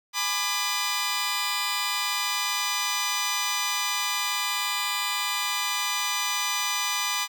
10% pulse chord, G# diminished, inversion none, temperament just, 830.6 / 996.7 / 1196.1 Hz, G#5 / B5 / D6, 0 / +16 / +31 cents, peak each -26 / -20 / -20 dBFS, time 0.13-7.28 s, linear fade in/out 50 ms, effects none

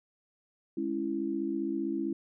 sine chord, C# minor, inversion second, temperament just, 207.9 / 277.2 / 332.6 Hz, G#3 / C#4 / E4, +2 / 0 / +16 cents, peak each -37 / -34 / -32 dBFS, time 0.77-2.13 s, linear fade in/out 5 ms, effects none

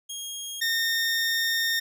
20% pulse tone pair in turn, 3262 / 1830.7 Hz, G#7 / A#6, -32 / -32 cents, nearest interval minor seventh, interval 1000 cents, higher first, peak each -28 / -18 dBFS, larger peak second, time 0.09-0.61 / 0.61-1.8 s, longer second, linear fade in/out 10 ms, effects none

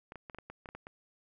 clicks, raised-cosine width 0.5 ms, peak -30 dBFS, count 10, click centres 0.121 / 0.157 / 0.298 / 0.347 / 0.386 / 0.5 / 0.658 / 0.689 / 0.75 / 0.869 s, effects none

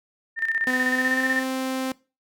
sine tone with tremolo, 1806 Hz, A6, 45 cents sharp, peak -20 dBFS, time 0.36-1.44 s, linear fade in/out 50 ms, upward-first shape square, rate 16 Hz, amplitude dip 70%
sawtooth tone with pitch glide, 253.6 to 261.5 Hz, B3 to C4, +46 to -1 cents, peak -21 dBFS, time 0.67-1.92 s, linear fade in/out 2 ms, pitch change +53 cents, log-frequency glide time 0.9-1.26 s
effects noise-tail reverb RT60 0.3 s tail -21 dB re dry

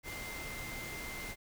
sine tone in noise, 2088 Hz, C7, 4 cents flat, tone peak -44 dBFS, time 0.03-1.36 s, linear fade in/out 50 ms, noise pink, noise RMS -44 dBFS, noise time 0.03-1.36 s, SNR -3 dB, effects none

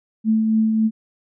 sine tone with tremolo, 220 Hz, A3, in tune, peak -13 dBFS, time 0.24-0.91 s, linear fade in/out 50 ms, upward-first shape triangle, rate 3.6 Hz, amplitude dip 35%, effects none

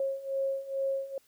sine beating tone pair, 541 / 543.3 Hz, C#5 / C#5, -42 / -35 cents, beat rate 2.3 Hz, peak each -34 / -31 dBFS, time 0-1.18 s, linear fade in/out 2 ms, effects white hiss -66 dBFS RMS until 1.27 s

